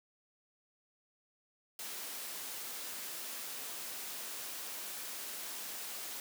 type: high-pass noise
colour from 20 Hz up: white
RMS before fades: -43 dBFS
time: 1.79-6.2 s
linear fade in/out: 2 ms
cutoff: 240 Hz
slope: 12 dB/octave
effects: none